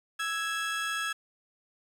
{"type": "tone pair together", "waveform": "30% pulse", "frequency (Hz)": [1318.5, 1661.2], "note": ["E6", "G#6"], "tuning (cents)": [0, 0], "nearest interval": "major third", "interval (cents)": 400, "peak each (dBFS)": [-31, -29], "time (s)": [0.19, 1.13], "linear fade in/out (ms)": 10, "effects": ["low-pass 10000 Hz 12 dB/octave", "9-bit"]}